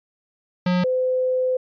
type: tone pair in turn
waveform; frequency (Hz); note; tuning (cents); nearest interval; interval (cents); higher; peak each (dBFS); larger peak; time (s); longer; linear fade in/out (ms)
square / sine; 180 / 511; F#3 / C5; -47 / -41; octave + tritone; 1806; second; -18; neither; 0.66-0.84 / 0.84-1.57; second; 5
effects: resampled to 11025 Hz